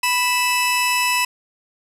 sawtooth tone pair together, 987.8 / 2620 Hz, B5 / E7, 0 / -11 cents, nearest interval octave + perfect fourth, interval 1689 cents, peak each -16 / -16 dBFS, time 0.03-1.25 s, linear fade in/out 5 ms, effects resampled to 32000 Hz + 7-bit

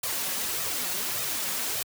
white noise with flanger, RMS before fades -30 dBFS, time 0.03-1.83 s, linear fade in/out 5 ms, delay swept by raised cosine 1.6 to 5.5 ms, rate 1.7 Hz, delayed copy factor +0.6, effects high-pass 80 Hz 12 dB/octave

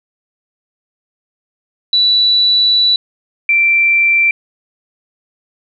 sine tone pair in turn, 3951 / 2349 Hz, B7 / D7, 0 / 0 cents, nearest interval major sixth, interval 900 cents, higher first, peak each -8 dBFS, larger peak neither, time 1.93-2.96 / 3.49-4.31 s, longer first, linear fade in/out 2 ms, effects none

